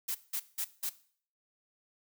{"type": "noise bursts", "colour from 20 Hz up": "blue", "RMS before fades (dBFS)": -34, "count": 4, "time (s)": [0.08, 0.896], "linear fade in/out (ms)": 10, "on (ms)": 69, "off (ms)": 180, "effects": ["noise-tail reverb RT60 0.5 s tail -17 dB re dry"]}